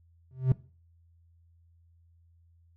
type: tone with exponential growth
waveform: triangle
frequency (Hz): 129.8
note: C3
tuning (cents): -13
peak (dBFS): -14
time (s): 0.31-0.52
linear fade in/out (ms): 2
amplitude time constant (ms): 45
effects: noise-tail reverb RT60 0.4 s tail -20 dB re dry + added 84 Hz sine -59 dBFS peak until 2.76 s